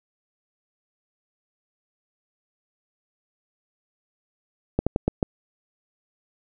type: slowing click train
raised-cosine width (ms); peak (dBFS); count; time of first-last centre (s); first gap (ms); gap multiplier
2; -7; 5; 4.79-5.228; 76; 1.25
effects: none